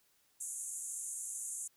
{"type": "band-pass noise", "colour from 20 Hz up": "pink", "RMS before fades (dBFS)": -42, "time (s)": [0.4, 1.68], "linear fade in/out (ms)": 10, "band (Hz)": [6600, 11000], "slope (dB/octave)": 96, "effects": ["white hiss -72 dBFS RMS until 1.76 s"]}